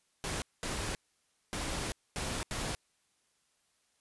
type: noise bursts at uneven times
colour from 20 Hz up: pink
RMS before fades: -36 dBFS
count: 5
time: 0.24-0.42 / 0.63-0.95 / 1.53-1.92 / 2.16-2.43 / 2.51-2.75 s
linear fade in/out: 0 ms
effects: white hiss -74 dBFS RMS until 4 s + resampled to 24000 Hz